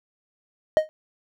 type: tone with exponential decay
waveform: triangle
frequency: 622.3 Hz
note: D#5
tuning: in tune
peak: -8 dBFS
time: 0.77-0.89 s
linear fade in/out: 0 ms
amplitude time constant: 25 ms
effects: none